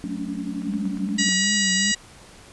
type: chord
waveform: sine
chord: D major seventh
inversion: first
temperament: equal with one note detuned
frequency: 185 / 220 / 277.2 / 288.3 Hz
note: F#3 / A3 / C#4 / D4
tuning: 0 / 0 / 0 / -32 cents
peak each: -32 dBFS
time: 0.04-1.29 s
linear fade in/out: 0 ms
type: click train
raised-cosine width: 0.5 ms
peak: -30 dBFS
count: 8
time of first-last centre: 0.62-1.441 s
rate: 8.53 Hz
type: tone with vibrato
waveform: sine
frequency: 196.9 Hz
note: G3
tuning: 8 cents sharp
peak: -25 dBFS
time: 0.67-1.92 s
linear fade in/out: 5 ms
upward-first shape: triangle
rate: 2.6 Hz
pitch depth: 110 cents each way
type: harmonic tone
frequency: 961 Hz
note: B5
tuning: 48 cents flat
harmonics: 2 / 3 / 4 / 5 / 6 / 7 / 8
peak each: -24 / -27 / -28 / -28 / -30 / -30 / -26 dBFS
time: 1.18-1.95 s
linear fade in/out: 10 ms
effects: pink hiss -47 dBFS RMS until 2.52 s + resampled to 24000 Hz